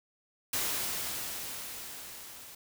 white noise with level ramp, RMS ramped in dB -31 to -49 dBFS, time 0.53-2.55 s, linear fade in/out 5 ms, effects none

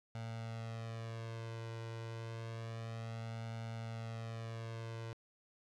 sawtooth tone with flanger, 113.8 Hz, A#2, 41 cents flat, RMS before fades -44 dBFS, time 0.15-5.13 s, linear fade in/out 0 ms, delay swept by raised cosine 1.4 to 2.03 ms, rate 0.29 Hz, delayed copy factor +0.95, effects low-pass 6000 Hz 12 dB/octave

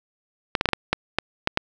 clicks, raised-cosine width 0.3 ms, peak -3 dBFS, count 9, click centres 0.552 / 0.611 / 0.657 / 0.689 / 0.733 / 0.93 / 1.186 / 1.474 / 1.574 s, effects none

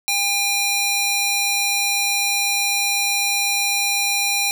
square tone with high-pass filter, 806 Hz, G5, 48 cents sharp, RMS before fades -20 dBFS, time 0.08-4.51 s, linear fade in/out 0 ms, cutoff 2400 Hz, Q 0.69, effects none

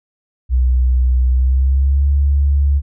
sine tone with pitch glide, 62.9 to 70.6 Hz, B1 to C#2, +32 to +32 cents, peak -10 dBFS, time 0.49-2.82 s, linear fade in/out 50 ms, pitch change +200 cents, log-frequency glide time 1.3-2.08 s, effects none

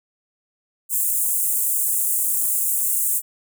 pink high-pass noise, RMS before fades -21 dBFS, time 0.89-3.22 s, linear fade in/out 50 ms, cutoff 7800 Hz, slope 48 dB/octave, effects none

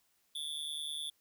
square tone with amplitude modulation, 3474 Hz, A7, 23 cents flat, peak -34 dBFS, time 0.35-1.1 s, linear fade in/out 5 ms, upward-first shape sine, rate 150 Hz, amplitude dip 95%, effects white hiss -74 dBFS RMS until 1.2 s

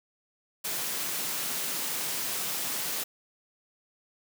white high-pass noise, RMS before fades -32 dBFS, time 0.64-3.04 s, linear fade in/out 10 ms, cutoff 120 Hz, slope 48 dB/octave, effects none

